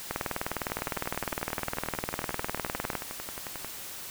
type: two click trains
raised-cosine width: 0.5 ms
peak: -14 / -21 dBFS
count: 57 / 34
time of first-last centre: 0.11-2.953 / 0.7-3.646 s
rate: 19.7 / 11.2 Hz
effects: white hiss -41 dBFS RMS until 4.1 s